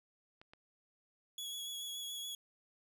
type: clicks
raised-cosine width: 0.3 ms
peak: -39 dBFS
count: 2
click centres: 0.415 / 0.535 s
type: tone with vibrato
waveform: sawtooth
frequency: 3360 Hz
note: G#7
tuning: 19 cents sharp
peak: -38 dBFS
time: 1.38-2.35 s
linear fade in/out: 2 ms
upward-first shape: sine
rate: 7 Hz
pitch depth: 17 cents each way
effects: none